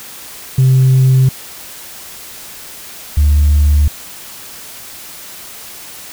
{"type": "tone pair in turn", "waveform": "sine", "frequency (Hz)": [131, 73.52], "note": ["C3", "D2"], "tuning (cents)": [2, 2], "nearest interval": "minor seventh", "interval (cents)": 1000, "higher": "first", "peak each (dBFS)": [-4, -5], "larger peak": "first", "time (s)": [[0.58, 1.29], [3.17, 3.88]], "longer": "neither", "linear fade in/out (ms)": 5, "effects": ["tanh soft clip ceiling -4 dBFS", "white hiss -32 dBFS RMS until 6.12 s"]}